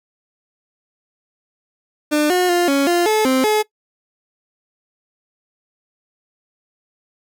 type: tone with pitch steps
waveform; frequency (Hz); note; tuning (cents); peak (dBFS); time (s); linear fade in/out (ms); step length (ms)
30% pulse; 299.4 / 361.6 / 350.8 / 278.2 / 348.1 / 431.8 / 261 / 426.8; D4 / F#4 / F4 / C#4 / F4 / A4 / C4 / G#4; +33 / -40 / +8 / +6 / -6 / -33 / -4 / +47; -11; 2.11-3.63; 20; 190
effects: noise-tail reverb RT60 0.1 s tail -21 dB re dry